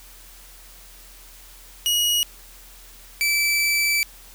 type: tone pair in turn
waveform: sawtooth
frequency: 2900 / 2318 Hz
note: F#7 / D7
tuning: -35 / -23 cents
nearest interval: major third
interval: 388 cents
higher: first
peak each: -15 dBFS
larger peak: neither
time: 1.86-2.23 / 3.21-4.03 s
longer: second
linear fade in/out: 0 ms
effects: added 41 Hz sine -47 dBFS peak until 4.34 s + white hiss -47 dBFS RMS until 4.34 s